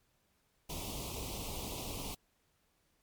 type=band-stop noise; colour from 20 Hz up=pink; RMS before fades=-41 dBFS; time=0.69-2.15 s; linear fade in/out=10 ms; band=1100 to 2400 Hz; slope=48 dB/octave; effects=pink hiss -75 dBFS RMS until 3.02 s + MP3 96 kbps